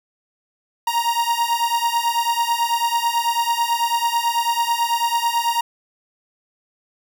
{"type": "beating tone pair", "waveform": "45% pulse", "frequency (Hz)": [932.3, 941.4], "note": ["A#5", "A#5"], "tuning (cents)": [0, 17], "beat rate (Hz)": 9.1, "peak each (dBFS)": -21, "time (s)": [0.87, 5.61], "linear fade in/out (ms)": 5, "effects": []}